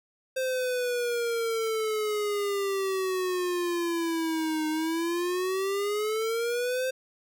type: exponential two-way sweep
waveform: square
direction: down then up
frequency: 523.3 to 308.8 to 523.3 Hz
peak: -27 dBFS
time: 0.36-6.91 s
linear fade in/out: 10 ms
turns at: 4.68 s
effects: none